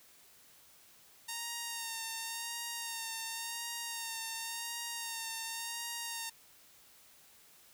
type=tone with vibrato; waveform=5% pulse; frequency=922 Hz; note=A#5; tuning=19 cents flat; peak=-26 dBFS; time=1.28-6.3 s; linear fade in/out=10 ms; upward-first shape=sine; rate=0.92 Hz; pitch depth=29 cents each way; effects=white hiss -61 dBFS RMS until 7.73 s